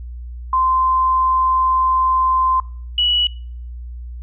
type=tone pair in turn; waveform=sine; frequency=1038 / 2936 Hz; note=C6 / F#7; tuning=-14 / -14 cents; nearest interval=octave + tritone; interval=1800 cents; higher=second; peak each=-13 dBFS; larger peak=neither; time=0.53-2.6 / 2.98-3.27 s; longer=first; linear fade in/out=2 ms; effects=noise-tail reverb RT60 0.5 s tail -23 dB re dry + added 60 Hz sine -28 dBFS peak until 4.22 s